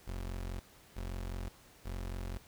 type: tone bursts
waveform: 30% pulse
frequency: 44.86 Hz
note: F1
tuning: 47 cents sharp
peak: -35 dBFS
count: 3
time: 0.07-2.38 s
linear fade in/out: 10 ms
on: 530 ms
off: 360 ms
effects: pink hiss -60 dBFS RMS until 2.47 s